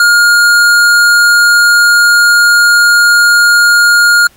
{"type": "tone with hard clipping", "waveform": "sine", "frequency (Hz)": 1420, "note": "F6", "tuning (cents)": 28, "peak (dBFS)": -5, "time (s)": [0, 4.27], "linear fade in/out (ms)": 2, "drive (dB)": 16, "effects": ["pink hiss -45 dBFS RMS until 4.36 s", "MP3 64 kbps"]}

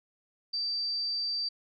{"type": "tone", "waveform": "sine", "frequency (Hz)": 4659, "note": "D8", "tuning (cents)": -15, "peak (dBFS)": -29, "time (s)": [0.53, 1.49], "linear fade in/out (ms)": 10, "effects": []}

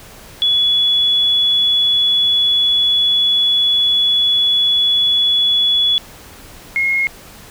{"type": "tone pair in turn", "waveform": "sine", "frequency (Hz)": [3400, 2155], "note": ["G#7", "C#7"], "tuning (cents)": [40, -49], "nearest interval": "minor sixth", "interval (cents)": 789, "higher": "first", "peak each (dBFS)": [-11, -13], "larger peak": "first", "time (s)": [[0.42, 5.98], [6.76, 7.07]], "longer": "first", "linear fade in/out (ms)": 0, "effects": ["pink hiss -39 dBFS RMS until 7.5 s"]}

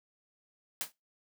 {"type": "noise with exponential decay", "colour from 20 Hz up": "white", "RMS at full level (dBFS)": -30, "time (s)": [0.81, 0.92], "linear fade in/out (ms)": 0, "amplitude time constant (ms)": 23, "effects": ["noise-tail reverb RT60 0.2 s tail -20 dB re dry", "high-pass 150 Hz 12 dB/octave"]}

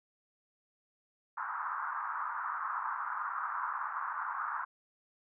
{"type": "band-pass noise", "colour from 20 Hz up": "white", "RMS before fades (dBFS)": -37, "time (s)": [1.37, 4.65], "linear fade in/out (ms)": 10, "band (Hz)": [950, 1400], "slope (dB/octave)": 48, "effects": []}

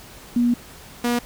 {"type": "tone pair in turn", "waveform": ["sine", "sawtooth"], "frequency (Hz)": [240.4, 240.4], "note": ["B3", "B3"], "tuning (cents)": [-46, -46], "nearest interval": "unison", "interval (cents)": 0, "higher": "neither", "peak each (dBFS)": -15, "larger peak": "neither", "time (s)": [[0.36, 0.54], [1.04, 1.19]], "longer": "first", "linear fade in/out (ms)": 5, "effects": ["pink hiss -43 dBFS RMS until 1.25 s"]}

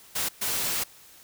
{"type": "noise bursts at uneven times", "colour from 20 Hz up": "white", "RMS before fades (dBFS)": -28, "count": 2, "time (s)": [[0.15, 0.29], [0.41, 0.84]], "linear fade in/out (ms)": 10, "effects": ["white hiss -52 dBFS RMS until 1.23 s"]}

